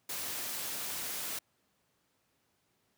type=noise; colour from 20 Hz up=white; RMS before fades=-38 dBFS; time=0.09-1.39 s; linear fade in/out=5 ms; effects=pink hiss -75 dBFS RMS until 2.97 s + high-pass 100 Hz 12 dB/octave